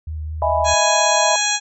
sine tone with vibrato, 77.7 Hz, D#2, 2 cents flat, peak -24 dBFS, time 0.07-0.74 s, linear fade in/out 5 ms, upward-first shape triangle, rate 4.6 Hz, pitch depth 25 cents each way
sine chord, E major seventh, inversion third, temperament equal, 622.3 / 659.3 / 830.6 / 987.8 Hz, D#5 / E5 / G#5 / B5, 0 / 0 / 0 / 0 cents, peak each -21 dBFS, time 0.42-1.36 s, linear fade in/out 2 ms
harmonic tone, 830.6 Hz, G#5, in tune, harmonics 1 / 2 / 3 / 4 / 5 / 7 / 8 / 9, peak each -25 / -25 / -25 / -25 / -25 / -25 / -25 / -25 dBFS, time 0.64-1.6 s, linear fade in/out 50 ms
effects none

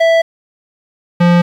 square tone pair in turn, 660 / 174.16 Hz, E5 / F3, +2 / -5 cents, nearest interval octave + major seventh, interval 2307 cents, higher first, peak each -8 / -7 dBFS, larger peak second, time 0-0.22 / 1.2-1.42 s, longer neither, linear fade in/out 10 ms, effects low-pass 3000 Hz 12 dB/octave + 7-bit

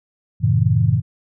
sine chord, F# diminished seventh, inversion none, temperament just, 92.5 / 111 / 133.2 / 159.84 Hz, F#2 / A2 / C3 / Eb3, 0 / +16 / +31 / +47 cents, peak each -21 / -16 / -19 / -20 dBFS, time 0.4-1.02 s, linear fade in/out 50 ms, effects none

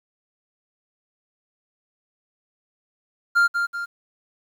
triangle tone with echo, 1396.9 Hz, F6, in tune, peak -12 dBFS, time 3.35-3.48 s, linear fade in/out 20 ms, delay 190 ms, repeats 2, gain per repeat -6 dB, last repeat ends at 3.86 s, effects 9-bit

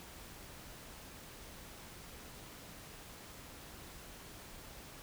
silence, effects pink hiss -52 dBFS RMS until 5.02 s

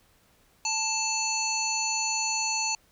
harmonic tone with a mistuned harmonic, 880 Hz, A5, in tune, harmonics 1 / 3 / 5 / 7 / 8, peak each -32 / -32 / -32 / -32 / -32 dBFS, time 0.65-2.75 s, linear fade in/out 2 ms, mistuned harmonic 8, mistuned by -16 cents, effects pink hiss -63 dBFS RMS until 2.91 s

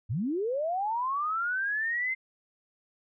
sine linear sweep, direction up, 89 to 2093 Hz, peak -27 dBFS, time 0.09-2.15 s, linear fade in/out 20 ms, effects none

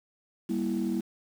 sine chord, E diminished, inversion first, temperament just, 197.78 / 237.3 / 329.6 Hz, G3 / Bb3 / E4, +16 / +31 / 0 cents, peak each -30 dBFS, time 0.49-1.01 s, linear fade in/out 10 ms, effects tanh soft clip ceiling -21 dBFS + 8-bit

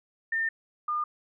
sine tone pair in turn, 1809 / 1211.2 Hz, A6 / D#6, +48 / -47 cents, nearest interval perfect fifth, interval 695 cents, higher first, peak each -25 / -26 dBFS, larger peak first, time 0.32-0.49 / 0.88-1.04 s, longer first, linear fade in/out 5 ms, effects none

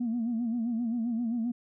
sine tone with vibrato, 233.1 Hz, A#3, in tune, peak -26 dBFS, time 0-1.52 s, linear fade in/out 10 ms, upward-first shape sine, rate 7.6 Hz, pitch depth 87 cents each way, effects tanh soft clip ceiling -24 dBFS

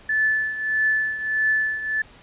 sine tone with tremolo, 1743 Hz, A6, 17 cents flat, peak -16 dBFS, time 0.09-2.02 s, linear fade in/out 5 ms, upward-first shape triangle, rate 1.6 Hz, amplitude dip 75%, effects pink hiss -49 dBFS RMS until 2.22 s + resampled to 8000 Hz

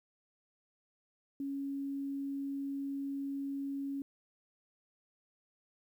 sine tone, 277.2 Hz, C#4, in tune, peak -35 dBFS, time 1.4-4.02 s, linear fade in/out 2 ms, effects 11-bit

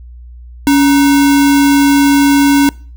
sine tone with sample-and-hold, 281.5 Hz, C#4, 27 cents sharp, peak -5 dBFS, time 0.67-2.69 s, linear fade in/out 0 ms, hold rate 1225 Hz, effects noise-tail reverb RT60 0.4 s tail -23 dB re dry + added 60 Hz sine -30 dBFS peak until 2.96 s

